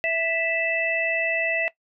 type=harmonic tone; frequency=659.3 Hz; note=E5; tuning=in tune; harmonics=1 / 3 / 4; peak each=-26 / -26 / -26 dBFS; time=0.04-1.68 s; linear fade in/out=0 ms; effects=noise-tail reverb RT60 0.1 s tail -18 dB re dry